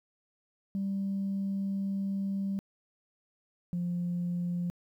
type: tone pair in turn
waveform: sine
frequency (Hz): 196 / 175.37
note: G3 / F3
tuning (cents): 0 / +7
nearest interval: major second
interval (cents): 193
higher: first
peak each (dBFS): -28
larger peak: neither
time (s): 0.75-2.59 / 3.73-4.7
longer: first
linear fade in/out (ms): 0
effects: tanh soft clip ceiling -26 dBFS + 11-bit